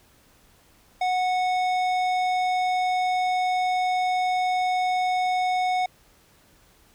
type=tone with tanh clipping; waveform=sine; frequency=735 Hz; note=F#5; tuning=12 cents flat; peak=-23 dBFS; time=1.01-5.86 s; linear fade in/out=5 ms; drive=14 dB; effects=pink hiss -58 dBFS RMS until 6.94 s